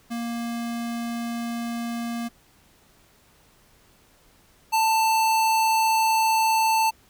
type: tone pair in turn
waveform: square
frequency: 234.3 / 887.4 Hz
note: A#3 / A5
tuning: +9 / +14 cents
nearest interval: octave + major seventh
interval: 2305 cents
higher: second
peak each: -28 / -19 dBFS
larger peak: second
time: 0.1-2.29 / 4.72-6.91 s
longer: neither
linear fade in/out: 20 ms
effects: pink hiss -58 dBFS RMS until 7.09 s